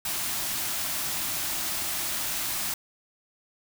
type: band-stop noise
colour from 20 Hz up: white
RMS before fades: -30 dBFS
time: 0.05-2.74 s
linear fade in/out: 2 ms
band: 390 to 570 Hz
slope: 96 dB/octave
effects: none